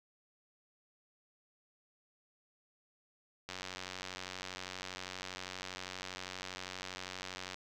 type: click train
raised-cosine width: 0.2 ms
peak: -24 dBFS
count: 376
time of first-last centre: 3.49-7.544 s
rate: 92.5 Hz
effects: none